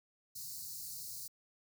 white band-stop noise, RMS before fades -45 dBFS, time 0.35-1.28 s, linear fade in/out 10 ms, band 170 to 4100 Hz, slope 96 dB/octave, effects high-pass 100 Hz 12 dB/octave

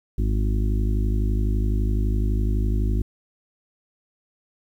harmonic tone, 51.91 Hz, G#1, in tune, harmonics 1 / 2 / 4 / 5 / 6 / 7, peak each -20 / -26 / -32 / -34 / -36 / -37 dBFS, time 0.18-3.02 s, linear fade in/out 5 ms, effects 9-bit

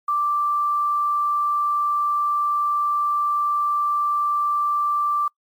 sine tone with quantisation, 1174.7 Hz, D6, in tune, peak -18 dBFS, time 0.08-5.28 s, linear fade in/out 5 ms, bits 8, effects noise-tail reverb RT60 0.1 s tail -25 dB re dry + MP3 96 kbps

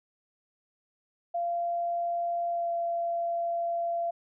sine tone with pitch glide, 689 to 683.1 Hz, F5 to F5, -24 to -38 cents, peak -27 dBFS, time 1.34-4.11 s, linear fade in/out 10 ms, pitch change -14 cents, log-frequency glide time 2.5-2.71 s, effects none

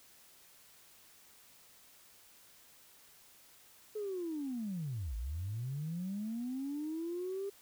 sine linear two-way sweep, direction down then up, 433.9 to 51.6 to 403.1 Hz, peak -35 dBFS, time 3.95-7.5 s, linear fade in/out 10 ms, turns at 5.16 s, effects tanh soft clip ceiling -31 dBFS + white hiss -61 dBFS RMS until 7.61 s

